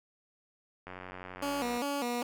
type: click train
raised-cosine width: 0.5 ms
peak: -28 dBFS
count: 84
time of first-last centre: 0.87-1.774 s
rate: 91.8 Hz
type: tone with vibrato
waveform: 15% pulse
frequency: 261.6 Hz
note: C4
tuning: in tune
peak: -25 dBFS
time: 1.42-2.23 s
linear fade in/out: 5 ms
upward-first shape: square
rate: 2.5 Hz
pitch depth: 140 cents each way
effects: none